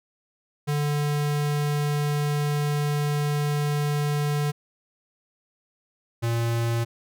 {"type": "tone pair in turn", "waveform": "square", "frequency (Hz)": [146.83, 116.54], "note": ["D3", "A#2"], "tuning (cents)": [0, 0], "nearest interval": "major third", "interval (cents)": 400, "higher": "first", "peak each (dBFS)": -23, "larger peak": "neither", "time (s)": [[0.67, 4.52], [6.22, 6.85]], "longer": "first", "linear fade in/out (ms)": 20, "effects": []}